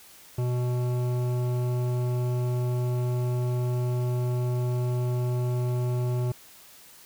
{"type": "tone with hard clipping", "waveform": "triangle", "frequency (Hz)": 123.47, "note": "B2", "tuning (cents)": 0, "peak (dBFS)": -26, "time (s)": [0.38, 6.32], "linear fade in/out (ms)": 5, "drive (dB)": 17, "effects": ["white hiss -51 dBFS RMS until 7.05 s"]}